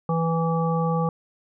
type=harmonic tone; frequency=164.81 Hz; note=E3; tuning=in tune; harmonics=1 / 3 / 5 / 7; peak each=-22 / -27 / -29 / -30 dBFS; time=0.09-1.09 s; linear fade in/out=2 ms; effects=none